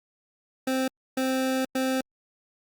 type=tone bursts at uneven times; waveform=25% pulse; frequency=261.6 Hz; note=C4; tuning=in tune; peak=-20 dBFS; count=3; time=0.67-0.88 / 1.17-1.65 / 1.75-2.01 s; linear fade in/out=5 ms; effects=Opus 48 kbps